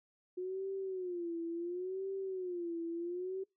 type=tone with vibrato; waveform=sine; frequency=360 Hz; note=F#4; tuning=47 cents flat; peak=-36 dBFS; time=0.37-3.44 s; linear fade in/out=10 ms; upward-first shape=sine; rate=0.71 Hz; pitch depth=130 cents each way; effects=noise-tail reverb RT60 0.2 s tail -24 dB re dry